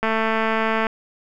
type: click train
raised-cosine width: 0.5 ms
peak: -7 dBFS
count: 187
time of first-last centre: 0.03-0.868 s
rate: 222 Hz
effects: none